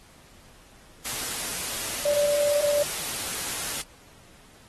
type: tone in noise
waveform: sine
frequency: 583 Hz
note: D5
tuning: 13 cents flat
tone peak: -21 dBFS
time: 2.05-2.83 s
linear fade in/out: 5 ms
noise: white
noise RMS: -31 dBFS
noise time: 1.05-3.82 s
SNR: +7 dB
effects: pink hiss -54 dBFS RMS until 4.68 s + AAC 32 kbps